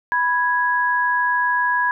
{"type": "tone pair together", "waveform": "sine", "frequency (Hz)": [987, 1659.9], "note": ["B5", "G#6"], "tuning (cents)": [-1, -1], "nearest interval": "major sixth", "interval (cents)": 900, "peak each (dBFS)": -19, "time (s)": [0.12, 1.91], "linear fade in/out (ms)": 0, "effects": []}